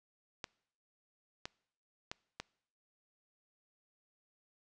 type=clicks; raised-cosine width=0.2 ms; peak=-22 dBFS; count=4; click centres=0.442 / 1.455 / 2.115 / 2.4 s; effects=noise-tail reverb RT60 0.7 s tail -25 dB re dry + resampled to 22050 Hz